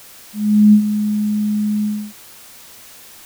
sine tone with ADSR envelope, 210.2 Hz, G#3, 21 cents sharp, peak -4 dBFS, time 0.33-2.13 s, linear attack 400 ms, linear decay 84 ms, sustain -11 dB, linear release 290 ms, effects white hiss -41 dBFS RMS until 3.25 s

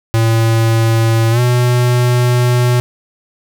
square tone with pitch glide, 113.4 to 122.95 Hz, A#2 to B2, -47 to -7 cents, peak -10 dBFS, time 0.14-2.8 s, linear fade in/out 0 ms, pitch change +140 cents, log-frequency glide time 1.31-1.4 s, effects none

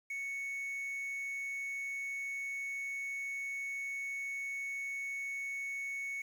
triangle tone with quantisation, 2217 Hz, C#7, in tune, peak -35 dBFS, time 0.1-6.22 s, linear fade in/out 5 ms, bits 10, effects none

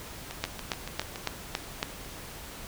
two click trains, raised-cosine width 0.2 ms, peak -19 / -10 dBFS, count 7 / 6, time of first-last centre 0.31-1.159 / 0.44-1.829 s, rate 7.07 / 3.6 Hz, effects pink hiss -43 dBFS RMS until 2.67 s

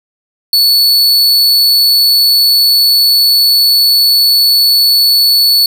45% pulse tone, 4435 Hz, C#8, in tune, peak -5 dBFS, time 0.53-5.66 s, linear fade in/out 2 ms, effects none

